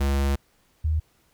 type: tone pair in turn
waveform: square / sine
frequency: 69.3 / 78.13 Hz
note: C#2 / D#2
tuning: 0 / +8 cents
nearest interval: major second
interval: 208 cents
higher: second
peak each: -21 / -20 dBFS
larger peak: second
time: 0-0.36 / 0.84-1 s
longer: first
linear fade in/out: 10 ms
effects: pink hiss -64 dBFS RMS until 1.33 s